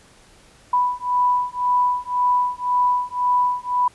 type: beating tone pair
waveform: sine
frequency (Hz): 987.8 / 989.7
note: B5 / B5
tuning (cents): 0 / +3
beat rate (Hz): 1.9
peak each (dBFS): -20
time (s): 0.73-3.88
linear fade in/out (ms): 5
effects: pink hiss -51 dBFS RMS until 3.94 s + resampled to 24000 Hz